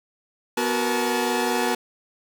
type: tone cluster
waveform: sawtooth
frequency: 246.6 / 369.7 / 468.3 / 861 Hz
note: B3 / F#4 / A#4 / A5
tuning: -2 / -1 / +8 / -38 cents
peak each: -23 dBFS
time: 0.57-1.75 s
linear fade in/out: 5 ms
effects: none